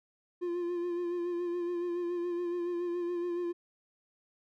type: tone with vibrato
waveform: triangle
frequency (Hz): 349.2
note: F4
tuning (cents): 0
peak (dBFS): -29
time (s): 0.41-3.53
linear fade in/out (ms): 20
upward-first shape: sine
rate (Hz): 7.1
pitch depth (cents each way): 31
effects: none